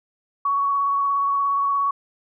sine tone with vibrato, 1119 Hz, C#6, 16 cents sharp, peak -18 dBFS, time 0.45-1.91 s, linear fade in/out 5 ms, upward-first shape triangle, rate 17 Hz, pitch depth 17 cents each way, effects none

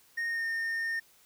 triangle tone with pitch glide, 1852 to 1825.4 Hz, A#6 to A#6, -12 to -37 cents, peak -28 dBFS, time 0.17-1 s, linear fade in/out 10 ms, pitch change -25 cents, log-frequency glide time 0.28-0.45 s, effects white hiss -62 dBFS RMS until 1.25 s

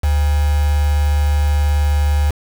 sine tone with quantisation, 73.42 Hz, D2, in tune, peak -12 dBFS, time 0.03-2.31 s, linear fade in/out 10 ms, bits 4, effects none

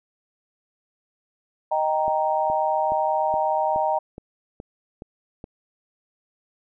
sine chord, Eb major, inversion none, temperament equal, 622.3 / 784 / 932.3 Hz, Eb5 / G5 / Bb5, 0 / 0 / 0 cents, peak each -24 dBFS, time 1.71-3.99 s, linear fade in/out 10 ms
click train, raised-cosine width 2 ms, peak -23 dBFS, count 9, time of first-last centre 2.08-5.441 s, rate 2.38 Hz
effects none

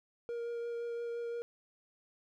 triangle tone with vibrato, 470.4 Hz, A#4, 16 cents sharp, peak -34 dBFS, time 0.29-1.42 s, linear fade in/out 0 ms, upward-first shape triangle, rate 5.8 Hz, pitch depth 12 cents each way, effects none

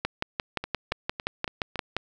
two click trains, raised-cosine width 0.3 ms, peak -10 / -16 dBFS, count 12 / 5, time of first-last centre 0.05-1.966 / 0.64-1.757 s, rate 5.74 / 3.58 Hz, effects none

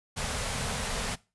pink band-stop noise, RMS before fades -32 dBFS, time 0.16-1.16 s, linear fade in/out 20 ms, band 260 to 410 Hz, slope 96 dB/octave, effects noise-tail reverb RT60 0.3 s tail -21 dB re dry + resampled to 24000 Hz

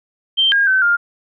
sine tone with pitch steps, 3140 / 1623 / 1532 / 1406 Hz, G7 / G#6 / G6 / F6, +2 / -40 / -40 / +11 cents, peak -11 dBFS, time 0.37-0.97 s, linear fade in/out 20 ms, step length 150 ms, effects none

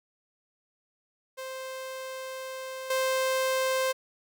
sawtooth tone with level steps, 523.3 Hz, C5, in tune, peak -32 / -21 dBFS, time 1.37-3.93 s, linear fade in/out 20 ms, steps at 2.9 s, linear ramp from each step 5 ms, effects none

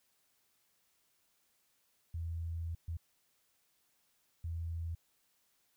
sine tone bursts at uneven times, 83.2 Hz, E2, 17 cents sharp, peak -36 dBFS, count 3, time 2.14-2.75 / 2.88-2.97 / 4.44-4.95 s, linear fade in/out 5 ms, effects white hiss -75 dBFS RMS until 5.76 s

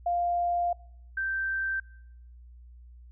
sine tone pair in turn, 698.5 / 1562.7 Hz, F5 / G6, 0 / -6 cents, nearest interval octave + major second, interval 1394 cents, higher second, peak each -24 / -27 dBFS, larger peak first, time 0.06-0.73 / 1.17-1.8 s, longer first, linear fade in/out 5 ms, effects noise-tail reverb RT60 0.8 s tail -25 dB re dry + added 60 Hz sine -47 dBFS peak until 3.11 s

